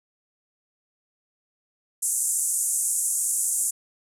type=band-pass noise; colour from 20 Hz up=pink; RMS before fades=-25 dBFS; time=2.02-3.71 s; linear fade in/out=10 ms; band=7200 to 11000 Hz; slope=48 dB/octave; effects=none